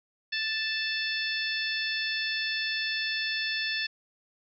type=harmonic tone; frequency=880 Hz; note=A5; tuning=in tune; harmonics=2 / 3 / 4 / 5 / 6; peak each=-32 / -34 / -35 / -36 / -37 dBFS; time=0.32-3.87 s; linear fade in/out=10 ms; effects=none